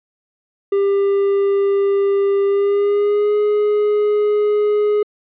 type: tone with pitch glide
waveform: triangle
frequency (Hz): 397.7 to 417.7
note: G4 to G#4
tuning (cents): +25 to +10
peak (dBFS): -11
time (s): 0.72-5.03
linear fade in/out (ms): 5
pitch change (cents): +85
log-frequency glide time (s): 2.46-3.35
effects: resampled to 8000 Hz